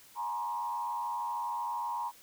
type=tone with frequency modulation; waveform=sine; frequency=953 Hz; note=A#5; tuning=38 cents sharp; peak=-32 dBFS; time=0.15-2.12 s; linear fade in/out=50 ms; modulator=93.4 Hz; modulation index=0.96; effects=white hiss -57 dBFS RMS until 2.22 s